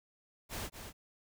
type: noise with echo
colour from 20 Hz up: pink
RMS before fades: -40 dBFS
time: 0.49-0.7 s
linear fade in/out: 50 ms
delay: 230 ms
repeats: 1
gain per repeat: -7 dB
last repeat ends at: 0.93 s
effects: none